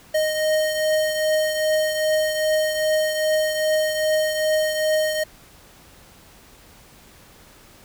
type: beating tone pair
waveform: square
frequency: 620 / 622.5 Hz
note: D#5 / D#5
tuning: -6 / +1 cents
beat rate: 2.5 Hz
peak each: -20 / -28 dBFS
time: 0.14-5.24 s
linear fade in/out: 10 ms
effects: pink hiss -49 dBFS RMS until 7.84 s